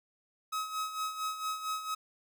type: tone with tremolo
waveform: 45% pulse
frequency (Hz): 1275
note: D#6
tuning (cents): +42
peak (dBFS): -31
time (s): 0.52-1.95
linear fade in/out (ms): 10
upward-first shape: sine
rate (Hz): 4.4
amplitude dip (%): 65
effects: none